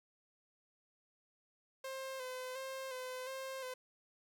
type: tone with vibrato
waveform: sawtooth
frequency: 520 Hz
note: C5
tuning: 11 cents flat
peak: -38 dBFS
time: 1.84-3.74 s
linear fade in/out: 5 ms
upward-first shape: square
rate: 1.4 Hz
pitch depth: 34 cents each way
effects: none